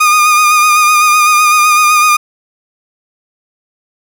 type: tone with vibrato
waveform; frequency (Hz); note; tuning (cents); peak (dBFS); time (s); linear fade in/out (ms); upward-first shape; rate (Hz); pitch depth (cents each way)
30% pulse; 1224; D#6; -29; -3; 0-2.17; 10; sine; 7.9; 29
effects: none